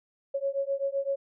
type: beating tone pair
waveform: sine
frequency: 548 / 555.8 Hz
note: C#5 / C#5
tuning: -20 / +4 cents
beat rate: 7.8 Hz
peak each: -30 dBFS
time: 0.34-1.16 s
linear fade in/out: 10 ms
effects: none